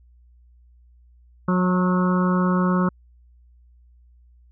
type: harmonic tone with a mistuned harmonic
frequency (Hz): 181.7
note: F#3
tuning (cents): -31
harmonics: 1 / 2 / 3 / 5 / 6 / 7 / 8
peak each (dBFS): -18 / -28 / -30 / -33 / -28 / -29 / -35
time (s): 1.48-2.89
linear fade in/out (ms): 5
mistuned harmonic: 7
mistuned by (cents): +28
effects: added 60 Hz sine -50 dBFS peak until 4.51 s